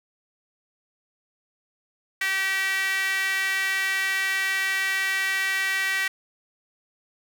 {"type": "tone with high-pass filter", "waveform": "sawtooth", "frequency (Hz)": 384.8, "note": "G4", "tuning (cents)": -32, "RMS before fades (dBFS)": -25, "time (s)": [2.21, 6.08], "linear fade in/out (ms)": 5, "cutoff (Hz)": 1900, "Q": 4.6, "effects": []}